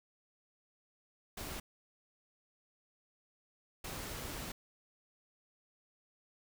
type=noise bursts at uneven times; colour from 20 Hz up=pink; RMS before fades=-43 dBFS; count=2; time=1.37-1.6 / 3.84-4.52 s; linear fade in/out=5 ms; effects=none